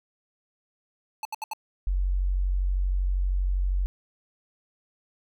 square tone bursts, 871 Hz, A5, 18 cents flat, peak -30 dBFS, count 4, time 1.23-1.534 s, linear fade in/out 2 ms, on 22 ms, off 72 ms
sine tone, 46.33 Hz, F#1, 3 cents sharp, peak -22 dBFS, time 1.87-3.86 s, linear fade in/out 0 ms
effects none

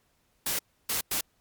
white noise bursts at uneven times, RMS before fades -29 dBFS, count 3, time 0.46-0.59 / 0.89-1.01 / 1.11-1.21 s, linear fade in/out 5 ms, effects pink hiss -70 dBFS RMS until 1.4 s + MP3 96 kbps

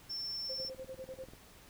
triangle tone, 5390 Hz, E8, 38 cents sharp, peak -36 dBFS, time 0.09-0.7 s, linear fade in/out 20 ms
sine tone with tremolo, 523.3 Hz, C5, in tune, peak -40 dBFS, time 0.49-1.26 s, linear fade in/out 10 ms, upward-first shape sine, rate 10 Hz, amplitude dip 100%
click train, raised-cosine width 2 ms, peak -39 dBFS, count 16, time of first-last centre 0.6-1.335 s, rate 20.4 Hz
effects pink hiss -58 dBFS RMS until 1.69 s

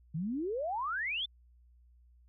sine exponential sweep, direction up, 147.5 to 3614 Hz, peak -32 dBFS, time 0.14-1.26 s, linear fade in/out 10 ms, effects added 60 Hz sine -59 dBFS peak until 2.28 s

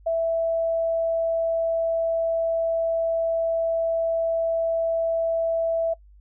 sine tone, 660 Hz, E5, 2 cents sharp, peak -20 dBFS, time 0.06-5.94 s, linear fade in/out 10 ms, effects noise-tail reverb RT60 0.1 s tail -24 dB re dry + added 50 Hz sine -48 dBFS peak until 6.2 s

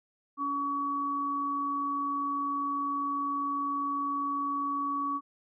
sine tone pair together, 282.5 / 1130 Hz, C#4 / C#6, +33 / +33 cents, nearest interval 2 octaves, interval 2400 cents, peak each -36 / -29 dBFS, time 0.37-5.21 s, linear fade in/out 50 ms, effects none

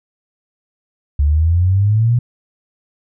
sine exponential sweep, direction up, 70 to 123.47 Hz, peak -10 dBFS, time 1.19-2.19 s, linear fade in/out 5 ms, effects none

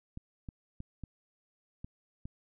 clicks, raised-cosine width 5 ms, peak -29 dBFS, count 6, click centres 0.174 / 0.488 / 0.804 / 1.037 / 1.845 / 2.255 s, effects none

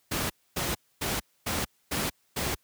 pink noise bursts, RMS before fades -29 dBFS, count 6, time 0.11-2.55 s, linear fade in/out 10 ms, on 190 ms, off 260 ms, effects white hiss -69 dBFS RMS until 2.63 s + high-pass 60 Hz 12 dB/octave

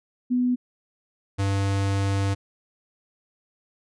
sine / square tone pair in turn, 248.2 / 98.5 Hz, B3 / G2, +9 / +9 cents, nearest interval octave + major third, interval 1600 cents, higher first, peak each -19 / -22 dBFS, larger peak first, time 0.3-0.56 / 1.38-2.35 s, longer second, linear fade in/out 20 ms, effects resampled to 22050 Hz

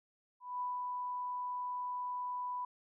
sine tone with ADSR envelope, 991 Hz, B5, 6 cents sharp, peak -34 dBFS, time 0.4-2.65 s, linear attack 210 ms, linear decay 180 ms, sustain -2 dB, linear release 4 ms, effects none

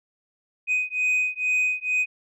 sine beating tone pair, 2500 / 2502.2 Hz, D#7 / D#7, +8 / +9 cents, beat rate 2.2 Hz, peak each -22 dBFS, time 0.67-2.06 s, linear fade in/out 50 ms, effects tanh soft clip ceiling -18 dBFS

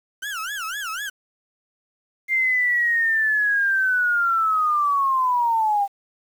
35% pulse tone with vibrato, 1480 Hz, F#6, in tune, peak -25 dBFS, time 0.22-1.1 s, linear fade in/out 10 ms, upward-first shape sine, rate 4 Hz, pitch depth 250 cents each way
sine linear sweep, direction down, 2109 to 786 Hz, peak -17 dBFS, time 2.28-5.88 s, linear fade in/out 50 ms
effects 8-bit

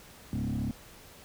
sine tone with frequency modulation, 168.6 Hz, E3, 39 cents sharp, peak -27 dBFS, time 0.33-0.71 s, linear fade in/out 0 ms, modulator 35 Hz, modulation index 2.8, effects tanh soft clip ceiling -27 dBFS + pink hiss -52 dBFS RMS until 1.24 s

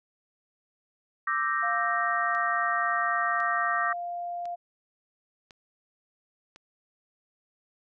sine chord, E half-diminished seventh, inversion third, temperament equal, 1174.7 / 1318.5 / 1568 / 1864.7 Hz, D6 / E6 / G6 / Bb6, 0 / 0 / 0 / 0 cents, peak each -28 / -32 / -33 / -30 dBFS, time 1.27-3.93 s, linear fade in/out 5 ms
sine tone, 698.5 Hz, F5, in tune, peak -31 dBFS, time 1.62-4.56 s, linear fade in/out 20 ms
click train, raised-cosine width 0.2 ms, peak -31 dBFS, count 5, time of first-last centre 2.35-6.561 s, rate 0.95 Hz
effects none

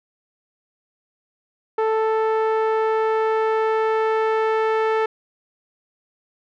sawtooth tone with low-pass filter sweep, 440.6 Hz, A4, 2 cents sharp, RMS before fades -20 dBFS, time 1.78-5.06 s, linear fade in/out 5 ms, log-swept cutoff 1200 to 1800 Hz, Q 1, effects none

